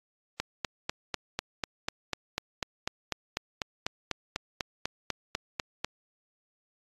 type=click train; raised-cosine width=0.2 ms; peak=-12 dBFS; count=23; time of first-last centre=0.4-5.846 s; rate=4.04 Hz; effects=AAC 32 kbps